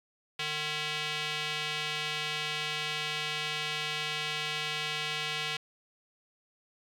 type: tone with band-pass filter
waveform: square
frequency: 151.8 Hz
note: D#3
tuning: 42 cents flat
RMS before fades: -34 dBFS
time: 0.39-5.57 s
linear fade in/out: 5 ms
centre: 3000 Hz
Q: 2
effects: 10-bit